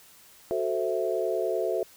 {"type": "chord", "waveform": "sine", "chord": "F# half-diminished seventh", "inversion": "none", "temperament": "equal", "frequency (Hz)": [370, 440, 523.3, 659.3], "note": ["F#4", "A4", "C5", "E5"], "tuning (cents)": [0, 0, 0, 0], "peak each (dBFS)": [-30, -30, -32, -30], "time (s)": [0.51, 1.83], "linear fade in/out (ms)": 0, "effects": ["white hiss -54 dBFS RMS until 1.96 s"]}